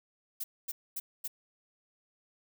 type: noise bursts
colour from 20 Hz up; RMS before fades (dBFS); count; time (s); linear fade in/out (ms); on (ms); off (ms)
violet; -36; 4; 0.4-1.28; 10; 40; 240
effects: none